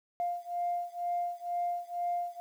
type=beating tone pair; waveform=sine; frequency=700 / 702.1 Hz; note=F5 / F5; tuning=+4 / +9 cents; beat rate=2.1 Hz; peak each=-33 / -34 dBFS; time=0.2-2.4 s; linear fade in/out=0 ms; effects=tanh soft clip ceiling -24 dBFS + 10-bit